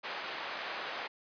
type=band-pass noise; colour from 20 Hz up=pink; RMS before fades=-40 dBFS; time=0.03-1.08 s; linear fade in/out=20 ms; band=700 to 3400 Hz; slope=12 dB/octave; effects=resampled to 11025 Hz